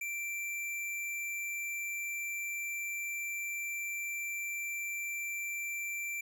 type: tone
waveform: square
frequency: 2349 Hz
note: D7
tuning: in tune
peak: -36 dBFS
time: 0.01-6.21 s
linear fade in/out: 5 ms
effects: none